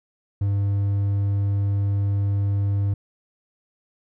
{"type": "tone", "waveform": "triangle", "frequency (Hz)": 100, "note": "G2", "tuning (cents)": 35, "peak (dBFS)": -17, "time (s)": [0.41, 2.94], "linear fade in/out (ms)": 5, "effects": []}